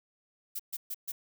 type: noise bursts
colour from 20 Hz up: violet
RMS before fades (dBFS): -36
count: 4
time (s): 0.55-1.12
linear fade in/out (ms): 10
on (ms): 45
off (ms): 130
effects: none